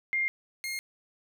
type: tone pair in turn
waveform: sine / sawtooth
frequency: 2115 / 2133 Hz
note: C7 / C7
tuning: +18 / +33 cents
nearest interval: unison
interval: 15 cents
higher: second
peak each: -25 / -29 dBFS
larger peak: first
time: 0.13-0.28 / 0.64-0.79 s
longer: neither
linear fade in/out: 0 ms
effects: none